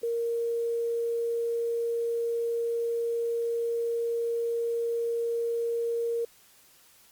sine tone with quantisation, 466.2 Hz, A#4, in tune, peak -26 dBFS, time 0.03-6.25 s, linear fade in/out 5 ms, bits 9, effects white hiss -58 dBFS RMS until 7.11 s + Opus 48 kbps

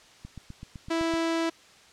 click train, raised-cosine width 5 ms, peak -28 dBFS, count 8, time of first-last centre 0.25-1.138 s, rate 7.88 Hz
sawtooth tone, 329.6 Hz, E4, in tune, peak -21 dBFS, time 0.9-1.5 s, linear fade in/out 10 ms
effects white hiss -54 dBFS RMS until 1.92 s + low-pass 6000 Hz 12 dB/octave

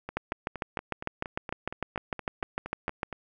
two click trains, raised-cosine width 0.5 ms, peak -14 / -21 dBFS, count 20 / 14, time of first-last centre 0.17-3.031 / 0.09-3.127 s, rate 6.64 / 4.28 Hz, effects none

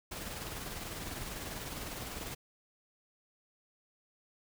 pink noise with tremolo, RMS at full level -40 dBFS, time 0.11-2.35 s, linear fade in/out 10 ms, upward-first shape sine, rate 20 Hz, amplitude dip 40%, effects none

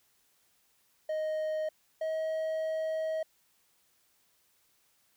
triangle tone pair in turn, 623 / 635.4 Hz, D#5 / D#5, +2 / +36 cents, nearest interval unison, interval 34 cents, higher second, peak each -28 dBFS, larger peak neither, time 1.09-1.69 / 2.01-3.23 s, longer second, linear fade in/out 5 ms, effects white hiss -70 dBFS RMS until 5.16 s

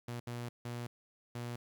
sawtooth tone bursts at uneven times, 120 Hz, B2, 49 cents flat, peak -35 dBFS, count 4, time 0.08-0.2 / 0.27-0.49 / 0.65-0.87 / 1.35-1.56 s, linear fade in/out 5 ms, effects 11-bit

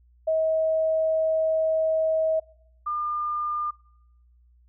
sine tone pair in turn, 638 / 1204.4 Hz, D#5 / D6, +43 / +43 cents, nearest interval major seventh, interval 1100 cents, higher second, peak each -20 / -25 dBFS, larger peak first, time 0.27-2.4 / 2.86-3.71 s, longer first, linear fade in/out 10 ms, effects noise-tail reverb RT60 0.9 s tail -25 dB re dry + added 60 Hz sine -55 dBFS peak until 4.68 s

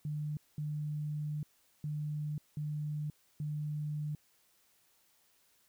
sine tone bursts at uneven times, 150 Hz, D3, 37 cents sharp, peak -34 dBFS, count 5, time 0.05-0.37 / 0.58-1.43 / 1.84-2.38 / 2.57-3.1 / 3.4-4.15 s, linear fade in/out 2 ms, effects white hiss -70 dBFS RMS until 5.68 s

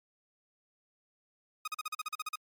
sawtooth tone bursts, 1248 Hz, D#6, 5 cents sharp, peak -30 dBFS, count 11, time 1.65-2.357 s, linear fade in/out 5 ms, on 27 ms, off 41 ms, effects MP3 96 kbps

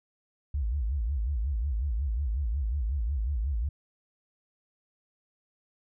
sine tone with vibrato, 62.4 Hz, B1, 19 cents sharp, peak -26 dBFS, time 0.54-3.69 s, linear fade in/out 5 ms, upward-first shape sine, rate 5.5 Hz, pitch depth 300 cents each way, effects none

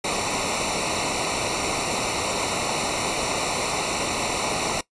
pink noise with comb filter, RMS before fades -25 dBFS, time 0.04-4.81 s, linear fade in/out 5 ms, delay 0.61 ms, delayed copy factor -0.85, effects noise-tail reverb RT60 0.1 s tail -19 dB re dry + resampled to 22050 Hz

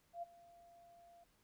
sine tone with ADSR envelope, 689 Hz, F5, 24 cents flat, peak -40 dBFS, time 0.13-1.24 s, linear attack 94 ms, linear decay 20 ms, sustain -20 dB, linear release 7 ms, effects pink hiss -75 dBFS RMS until 1.43 s

